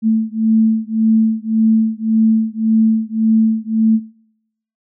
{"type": "beating tone pair", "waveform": "sine", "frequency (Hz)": [220.6, 222.4], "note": ["A3", "A3"], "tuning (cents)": [5, 19], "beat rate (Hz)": 1.8, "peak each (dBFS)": -15, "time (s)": [0.02, 4], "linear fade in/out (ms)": 50, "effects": ["noise-tail reverb RT60 0.8 s tail -24 dB re dry"]}